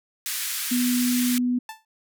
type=band-pass noise; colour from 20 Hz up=white; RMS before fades=-29 dBFS; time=0.26-1.38 s; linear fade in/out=0 ms; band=1400 to 16000 Hz; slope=24 dB/octave
type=tone; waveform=sine; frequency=246.9 Hz; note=B3; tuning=in tune; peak=-20 dBFS; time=0.71-1.59 s; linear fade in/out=10 ms
type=tone with exponential decay; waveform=sawtooth; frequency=881 Hz; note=A5; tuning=2 cents sharp; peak=-27 dBFS; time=1.69-1.85 s; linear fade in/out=2 ms; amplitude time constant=33 ms
effects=none